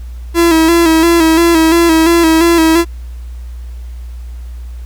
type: tone with vibrato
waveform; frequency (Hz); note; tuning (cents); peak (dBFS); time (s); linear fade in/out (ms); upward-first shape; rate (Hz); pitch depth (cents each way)
45% pulse; 330.4; E4; +4; -6; 0.34-2.85; 50; square; 2.9; 45
effects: added 60 Hz sine -23 dBFS peak until 4.85 s + pink hiss -47 dBFS RMS until 4.85 s